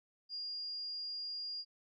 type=tone; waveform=sine; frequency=4827 Hz; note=D8; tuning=47 cents sharp; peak=-39 dBFS; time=0.29-1.65 s; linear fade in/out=50 ms; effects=none